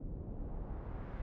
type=noise with low-pass filter sweep; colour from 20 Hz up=brown; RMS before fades=-42 dBFS; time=0-1.22 s; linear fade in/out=5 ms; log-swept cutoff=370 to 1900 Hz; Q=1; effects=none